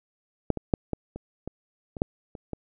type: clicks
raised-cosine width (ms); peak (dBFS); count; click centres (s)
2; -8 / -17 / -7 / -14 / -23 / -20 / -24 / -8 / -26 / -19; 10; 0.503 / 0.573 / 0.738 / 0.933 / 1.16 / 1.476 / 1.968 / 2.019 / 2.352 / 2.533
effects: none